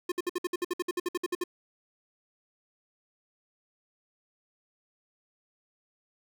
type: tone bursts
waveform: square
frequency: 355.8 Hz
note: F4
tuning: 32 cents sharp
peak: -28 dBFS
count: 16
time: 0.09-1.439 s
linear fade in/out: 5 ms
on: 29 ms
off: 59 ms
effects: none